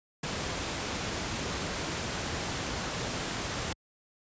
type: noise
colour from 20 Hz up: pink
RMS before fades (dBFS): -33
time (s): 0.23-3.73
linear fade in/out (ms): 5
effects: high-pass 60 Hz 12 dB/octave + resampled to 16000 Hz